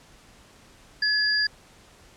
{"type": "tone pair together", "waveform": "sine", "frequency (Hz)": [1700, 4808], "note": ["G#6", "D8"], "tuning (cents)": [40, 40], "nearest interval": "octave + tritone", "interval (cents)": 1800, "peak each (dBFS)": -23, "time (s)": [1.02, 1.47], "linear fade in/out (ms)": 5, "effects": ["pink hiss -53 dBFS RMS until 2.16 s", "low-pass 9000 Hz 12 dB/octave"]}